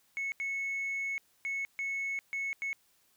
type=tone bursts at uneven times; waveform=sine; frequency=2200 Hz; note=C#7; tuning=14 cents flat; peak=-30 dBFS; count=6; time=0.17-0.32 / 0.4-1.18 / 1.45-1.65 / 1.79-2.19 / 2.33-2.53 / 2.62-2.73 s; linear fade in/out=0 ms; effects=tanh soft clip ceiling -30 dBFS + white hiss -69 dBFS RMS until 3.16 s